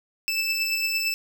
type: beating tone pair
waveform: 25% pulse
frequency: 2637 / 2645.8 Hz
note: E7 / E7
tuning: 0 / +6 cents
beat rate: 8.8 Hz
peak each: -20 / -28 dBFS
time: 0.28-1.14 s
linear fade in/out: 0 ms
effects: none